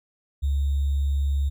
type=tone with sample-and-hold; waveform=sine; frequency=70 Hz; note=C#2; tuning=18 cents sharp; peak=-20 dBFS; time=0.42-1.5 s; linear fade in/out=20 ms; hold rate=3675 Hz; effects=none